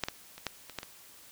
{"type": "clicks", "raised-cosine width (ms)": 0.2, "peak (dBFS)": [-11, -15, -27, -14, -26, -17, -23], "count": 7, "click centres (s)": [0.037, 0.085, 0.38, 0.467, 0.697, 0.787, 0.831], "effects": ["white hiss -54 dBFS RMS until 1.31 s"]}